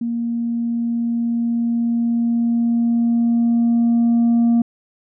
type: tone with level ramp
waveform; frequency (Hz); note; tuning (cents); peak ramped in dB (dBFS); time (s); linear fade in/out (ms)
sine; 234.1; A#3; +8; -19 to -9; 0.01-4.62; 5
effects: tanh soft clip ceiling -11 dBFS